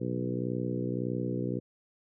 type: harmonic tone with a mistuned harmonic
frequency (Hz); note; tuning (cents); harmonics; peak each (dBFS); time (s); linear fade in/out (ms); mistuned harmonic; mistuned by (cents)
61.74; B1; 0; 2 / 3 / 4 / 5 / 6 / 7 / 8; -35 / -36 / -37 / -37 / -38 / -41 / -40; 0-1.6; 20; 2; +26
effects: none